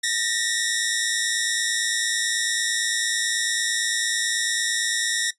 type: tone pair together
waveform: 10% pulse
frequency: 1812 / 1921 Hz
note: A#6 / B6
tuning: -50 / -48 cents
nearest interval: minor second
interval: 102 cents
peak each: -15 / -15 dBFS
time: 0.03-5.31 s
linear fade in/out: 10 ms
effects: noise-tail reverb RT60 0.1 s tail -17 dB re dry + resampled to 24000 Hz